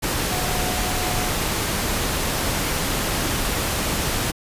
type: tone in noise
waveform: sine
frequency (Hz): 728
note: F#5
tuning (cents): -28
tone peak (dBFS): -30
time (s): 0.3-1.3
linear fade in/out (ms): 20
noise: pink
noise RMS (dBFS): -23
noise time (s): 0.02-4.32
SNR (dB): -10
effects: resampled to 32000 Hz